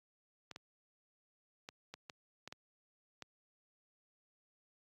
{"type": "clicks", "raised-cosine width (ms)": 0.2, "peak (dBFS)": -29, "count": 8, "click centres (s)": [0.513, 0.561, 1.689, 1.94, 2.098, 2.476, 2.525, 3.223], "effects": ["high-pass 100 Hz 12 dB/octave", "Opus 48 kbps"]}